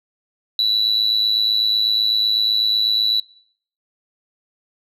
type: tone with amplitude modulation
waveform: sine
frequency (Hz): 3947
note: B7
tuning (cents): -2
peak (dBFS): -10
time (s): 0.59-3.2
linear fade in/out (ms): 2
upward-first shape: sine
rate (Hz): 108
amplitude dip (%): 75
effects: noise-tail reverb RT60 0.6 s tail -22 dB re dry + tanh soft clip ceiling -10 dBFS